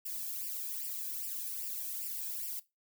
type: noise with flanger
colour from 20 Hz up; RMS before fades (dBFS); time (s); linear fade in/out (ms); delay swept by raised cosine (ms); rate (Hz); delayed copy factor
violet; -39; 0.05-2.6; 10; 0.38 to 1.25; 2.5; +0.8
effects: noise-tail reverb RT60 0.2 s tail -17 dB re dry